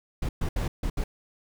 brown noise bursts at uneven times, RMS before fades -27 dBFS, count 5, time 0.22-0.29 / 0.41-0.49 / 0.56-0.68 / 0.83-0.9 / 0.97-1.04 s, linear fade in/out 5 ms, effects none

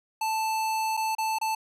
square tone with dropouts, 880 Hz, A5, in tune, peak -26 dBFS, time 0.21-1.55 s, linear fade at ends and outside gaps 5 ms, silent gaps 0.969-0.973 / 1.151-1.183 / 1.386-1.413 s, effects resampled to 32000 Hz

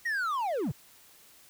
triangle linear sweep, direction down, 1922 to 96 Hz, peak -26 dBFS, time 0.05-0.72 s, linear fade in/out 10 ms, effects white hiss -57 dBFS RMS until 1.49 s

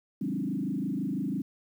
sine tone with frequency modulation, 232.6 Hz, A#3, 4 cents flat, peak -28 dBFS, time 0.21-1.42 s, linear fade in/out 5 ms, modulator 26 Hz, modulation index 2.6, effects 10-bit

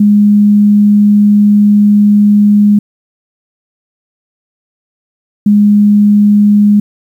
sine tone pair in turn, 206.6 / 206.6 Hz, G#3 / G#3, -9 / -9 cents, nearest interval unison, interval 0 cents, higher neither, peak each -3 dBFS, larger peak neither, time 0-2.79 / 5.46-6.8 s, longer first, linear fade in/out 5 ms, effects 7-bit

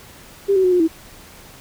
sine tone with pitch steps, 396.9 / 377.8 / 365.4 / 357.8 / 325 Hz, G4 / F#4 / F#4 / F4 / E4, +22 / +36 / -22 / +42 / -24 cents, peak -12 dBFS, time 0.48-0.88 s, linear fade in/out 20 ms, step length 80 ms, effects pink hiss -43 dBFS RMS until 1.6 s

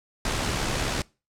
pink noise with amplitude modulation, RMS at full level -25 dBFS, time 0.25-1.02 s, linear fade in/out 2 ms, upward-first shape sine, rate 71.7 Hz, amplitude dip 40%, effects noise-tail reverb RT60 0.3 s tail -23 dB re dry + low-pass 8000 Hz 12 dB/octave

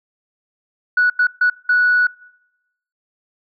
sine tone bursts at uneven times, 1472 Hz, F#6, 9 cents flat, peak -10 dBFS, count 4, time 0.97-1.1 / 1.19-1.27 / 1.41-1.5 / 1.69-2.07 s, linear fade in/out 5 ms, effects noise-tail reverb RT60 0.9 s tail -25 dB re dry + tanh soft clip ceiling -7 dBFS

